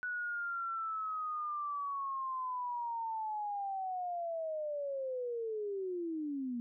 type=linear sweep; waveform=sine; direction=down; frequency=1480 to 233.1 Hz; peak=-35 dBFS; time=0.03-6.6 s; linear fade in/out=0 ms; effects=none